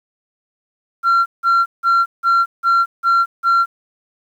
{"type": "tone bursts", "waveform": "sine", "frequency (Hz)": 1369, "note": "F6", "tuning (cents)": -35, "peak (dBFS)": -8, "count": 7, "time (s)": [1.03, 3.66], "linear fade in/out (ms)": 50, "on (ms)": 230, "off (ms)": 170, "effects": ["tanh soft clip ceiling -9 dBFS", "8-bit"]}